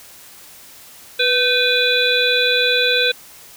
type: harmonic tone with a mistuned harmonic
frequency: 493.9 Hz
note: B4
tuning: in tune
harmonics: 1 / 3 / 5 / 7 / 8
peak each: -20 / -20 / -20 / -20 / -20 dBFS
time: 1.19-3.12 s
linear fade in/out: 10 ms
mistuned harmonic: 3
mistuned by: +63 cents
effects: white hiss -42 dBFS RMS until 3.56 s